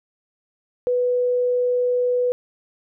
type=tone; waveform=sine; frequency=493.9 Hz; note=B4; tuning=in tune; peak=-17 dBFS; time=0.87-2.32 s; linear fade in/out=0 ms; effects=none